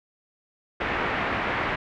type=low-pass noise; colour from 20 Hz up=white; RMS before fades=-27 dBFS; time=0.8-1.76 s; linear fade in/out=10 ms; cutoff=2200 Hz; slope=24 dB/octave; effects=none